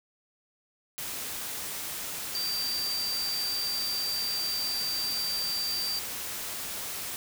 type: tone in noise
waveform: sine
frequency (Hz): 4681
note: D8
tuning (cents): -7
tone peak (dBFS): -29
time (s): 2.35-5.99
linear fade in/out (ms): 0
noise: white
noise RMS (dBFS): -36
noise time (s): 0.98-7.16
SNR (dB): +4
effects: none